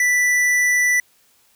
sine tone with hard clipping, 1975.5 Hz, B6, in tune, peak -16 dBFS, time 0-1 s, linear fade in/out 2 ms, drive 12 dB, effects white hiss -58 dBFS RMS until 1.55 s

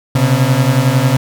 35% pulse beating tone pair, 125.5 / 136.5 Hz, B2 / C#3, +28 / -26 cents, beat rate 11 Hz, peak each -11 dBFS, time 0.15-1.17 s, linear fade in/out 5 ms, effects none

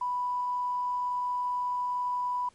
triangle tone with tanh clipping, 987.8 Hz, B5, in tune, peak -27 dBFS, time 0.01-2.49 s, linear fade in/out 5 ms, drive 3 dB, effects pink hiss -63 dBFS RMS until 2.54 s + MP3 48 kbps

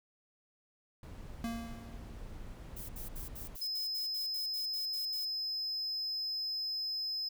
brown noise, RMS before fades -46 dBFS, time 1.03-3.56 s, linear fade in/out 2 ms
square tone with exponential decay, 231 Hz, A#3, 16 cents flat, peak -34 dBFS, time 1.44-2.32 s, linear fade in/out 2 ms, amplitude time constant 190 ms
violet noise bursts, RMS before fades -46 dBFS, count 13, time 2.76-5.254 s, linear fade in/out 10 ms, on 130 ms, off 67 ms
triangle tone, 5100 Hz, D#8, 42 cents sharp, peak -33 dBFS, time 3.61-7.29 s, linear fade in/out 10 ms
effects none

